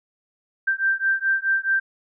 sine beating tone pair, 1568 / 1572.7 Hz, G6 / G6, 0 / +5 cents, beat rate 4.7 Hz, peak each -22 dBFS, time 0.67-1.8 s, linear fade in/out 10 ms, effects none

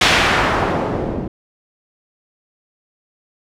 white noise with low-pass filter sweep, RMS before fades -17 dBFS, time 0.01-1.28 s, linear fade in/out 5 ms, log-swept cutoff 3600 to 270 Hz, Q 0.9, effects none

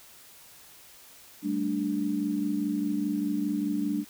sine chord, G suspended second, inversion none, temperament equal with one note detuned, 196 / 220.9 / 293.7 Hz, G3 / A3 / D4, 0 / +7 / 0 cents, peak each -32 / -32 / -28 dBFS, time 1.42-4.05 s, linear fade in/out 50 ms, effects white hiss -52 dBFS RMS until 4.09 s

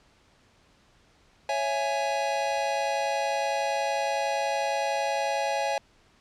square chord, C# minor, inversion none, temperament just, 554.4 / 665.2 / 831.5 Hz, C#5 / E5 / G#5, 0 / +16 / +2 cents, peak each -31 / -32 / -29 dBFS, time 1.49-5.78 s, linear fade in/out 2 ms, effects pink hiss -61 dBFS RMS until 6.2 s + low-pass 6000 Hz 12 dB/octave

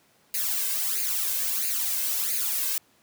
blue noise with flanger, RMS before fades -27 dBFS, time 0.34-2.78 s, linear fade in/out 2 ms, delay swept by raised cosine 0.44 to 1.94 ms, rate 1.5 Hz, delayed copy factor +0.75, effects pink hiss -62 dBFS RMS until 3.02 s + high-pass 150 Hz 12 dB/octave

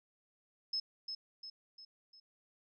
sine tone with echo, 5190 Hz, E8, 28 cents flat, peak -33 dBFS, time 0.73-0.8 s, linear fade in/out 5 ms, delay 350 ms, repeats 4, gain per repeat -6 dB, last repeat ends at 2.2 s, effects none

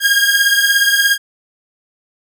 sawtooth beating tone pair, 1616 / 1633 Hz, G#6 / G#6, -48 / -30 cents, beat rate 17 Hz, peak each -10 dBFS, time 0-1.18 s, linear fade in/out 50 ms, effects none

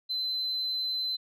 sine tone, 4055 Hz, B7, 45 cents sharp, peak -27 dBFS, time 0.09-1.17 s, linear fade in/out 20 ms, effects tanh soft clip ceiling -25 dBFS

